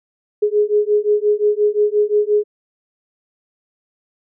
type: beating tone pair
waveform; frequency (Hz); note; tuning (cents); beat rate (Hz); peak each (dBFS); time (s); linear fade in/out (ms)
sine; 415.3 / 421; G#4 / G#4; 0 / +24; 5.7; -16; 0.42-2.44; 10
effects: none